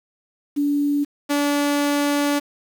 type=tone pair in turn; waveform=sine / sawtooth; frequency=288.3 / 288.3 Hz; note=D4 / D4; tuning=-32 / -32 cents; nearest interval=unison; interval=0 cents; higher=neither; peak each=-17 / -14 dBFS; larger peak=second; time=0.56-1.05 / 1.29-2.4 s; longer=second; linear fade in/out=20 ms; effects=7-bit